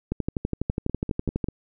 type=two click trains; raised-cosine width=3 ms; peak=-15 / -12 dBFS; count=5 / 17; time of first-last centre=0.7-1.486 / 0.12-1.442 s; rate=5.09 / 12.1 Hz; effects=none